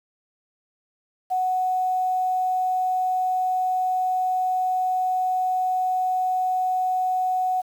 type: tone with quantisation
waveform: sine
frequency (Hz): 740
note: F#5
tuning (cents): 0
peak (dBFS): -20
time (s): 1.3-7.62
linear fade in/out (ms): 20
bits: 8
effects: none